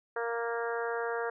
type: harmonic tone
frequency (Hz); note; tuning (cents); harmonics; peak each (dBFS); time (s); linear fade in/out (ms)
233.1; A#3; 0; 2 / 3 / 4 / 5 / 6 / 7 / 8; -33 / -39 / -40 / -42 / -40 / -40 / -47; 0.16-1.3; 5
effects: none